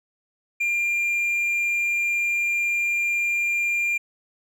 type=tone; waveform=triangle; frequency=2394 Hz; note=D7; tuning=33 cents sharp; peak=-19 dBFS; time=0.6-3.98 s; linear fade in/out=10 ms; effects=none